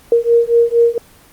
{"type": "beating tone pair", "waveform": "sine", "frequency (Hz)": [466.2, 470.5], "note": ["A#4", "A#4"], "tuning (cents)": [0, 16], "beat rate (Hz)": 4.3, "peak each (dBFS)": -12, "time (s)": [0.12, 0.98], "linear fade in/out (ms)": 2, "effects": ["pink hiss -45 dBFS RMS until 1.32 s", "Opus 24 kbps"]}